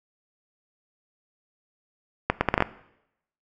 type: accelerating click train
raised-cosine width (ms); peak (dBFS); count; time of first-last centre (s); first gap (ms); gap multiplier
0.5; -4; 7; 2.3-2.624; 110; 0.7
effects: noise-tail reverb RT60 0.8 s tail -18 dB re dry